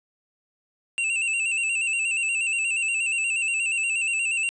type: tone with vibrato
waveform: square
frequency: 2689 Hz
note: E7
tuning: 34 cents sharp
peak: -23 dBFS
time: 0.98-4.49 s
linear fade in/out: 0 ms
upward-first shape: square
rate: 8.4 Hz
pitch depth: 44 cents each way
effects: resampled to 22050 Hz + 9-bit